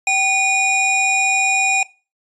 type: tone pair together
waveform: square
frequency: 772 / 2451 Hz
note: G5 / D#7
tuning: -27 / -27 cents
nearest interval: octave + minor sixth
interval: 2000 cents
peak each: -21 / -15 dBFS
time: 0.07-1.83 s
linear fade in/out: 2 ms
effects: noise-tail reverb RT60 0.3 s tail -20 dB re dry + resampled to 24000 Hz